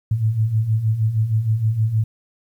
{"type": "beating tone pair", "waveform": "sine", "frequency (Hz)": [105.9, 112.3], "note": ["G#2", "A2"], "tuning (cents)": [34, 36], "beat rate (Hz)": 6.4, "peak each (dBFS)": [-23, -17], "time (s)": [0.11, 2.04], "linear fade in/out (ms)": 5, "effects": ["9-bit"]}